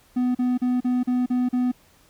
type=tone bursts; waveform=triangle; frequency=249.2 Hz; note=B3; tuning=16 cents sharp; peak=-17 dBFS; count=7; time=0.16-1.718 s; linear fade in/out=10 ms; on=190 ms; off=38 ms; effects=pink hiss -57 dBFS RMS until 2.09 s